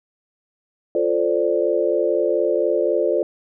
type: chord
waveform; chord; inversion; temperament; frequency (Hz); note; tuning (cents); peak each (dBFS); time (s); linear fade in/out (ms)
sine; D minor seventh; first; equal; 349.2 / 440 / 523.3 / 587.3; F4 / A4 / C5 / D5; 0 / 0 / 0 / 0; -22; 0.95-3.23; 2
effects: none